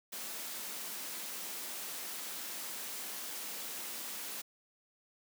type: high-pass noise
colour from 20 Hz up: white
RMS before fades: -42 dBFS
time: 0.12-4.42 s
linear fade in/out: 10 ms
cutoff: 170 Hz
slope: 48 dB/octave
effects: none